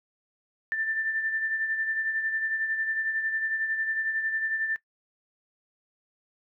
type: beating tone pair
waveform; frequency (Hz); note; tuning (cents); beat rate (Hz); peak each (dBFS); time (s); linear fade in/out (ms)
sine; 1776 / 1787; A6 / A6; +16 / +26; 11; -27 / -36; 0.72-4.76; 0
effects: noise-tail reverb RT60 0.1 s tail -19 dB re dry